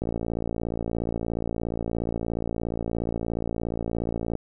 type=click train; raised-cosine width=2 ms; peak=-15 dBFS; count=248; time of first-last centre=0.02-4.353 s; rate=57 Hz; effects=none